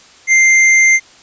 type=tone; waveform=square; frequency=2093 Hz; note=C7; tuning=in tune; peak=-7 dBFS; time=0.27-1 s; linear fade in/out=50 ms; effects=white hiss -43 dBFS RMS until 1.22 s + resampled to 16000 Hz